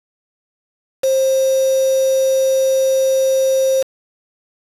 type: tone with quantisation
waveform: sine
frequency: 530 Hz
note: C5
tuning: 22 cents sharp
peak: -12 dBFS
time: 1.03-3.83 s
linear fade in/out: 10 ms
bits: 4
effects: resampled to 32000 Hz